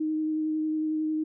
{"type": "tone with vibrato", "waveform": "sine", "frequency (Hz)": 311.1, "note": "D#4", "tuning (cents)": 0, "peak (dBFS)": -25, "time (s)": [0, 1.24], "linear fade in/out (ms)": 10, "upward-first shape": "sine", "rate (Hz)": 11, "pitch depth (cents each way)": 12, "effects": []}